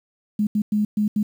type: tone bursts at uneven times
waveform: sine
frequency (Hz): 210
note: G#3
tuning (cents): +19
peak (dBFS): -17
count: 5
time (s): 0.39-0.47 / 0.55-0.62 / 0.72-0.85 / 0.97-1.08 / 1.16-1.23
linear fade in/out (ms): 5
effects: 8-bit